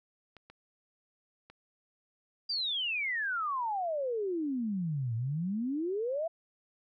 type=clicks; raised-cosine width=0.3 ms; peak=-35 dBFS; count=3; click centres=0.367 / 0.5 / 1.5 s
type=exponential two-way sweep; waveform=sine; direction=down then up; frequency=4830 to 110.5 to 682 Hz; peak=-30 dBFS; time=2.49-6.28 s; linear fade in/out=10 ms; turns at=5.15 s
effects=none